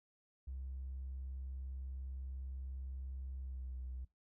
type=tone with pitch glide; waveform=triangle; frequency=65.7 to 63.39 Hz; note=C2 to B1; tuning=+8 to +46 cents; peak=-38 dBFS; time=0.47-4.05 s; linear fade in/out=10 ms; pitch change=-62 cents; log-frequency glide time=3.4-3.74 s; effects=noise-tail reverb RT60 0.2 s tail -24 dB re dry + tanh soft clip ceiling -39 dBFS